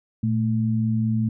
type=tone pair together; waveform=sine; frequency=115.17 / 220 Hz; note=A#2 / A3; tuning=-20 / 0 cents; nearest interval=major seventh; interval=1120 cents; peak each=-22 dBFS; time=0.23-1.29 s; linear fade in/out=5 ms; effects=none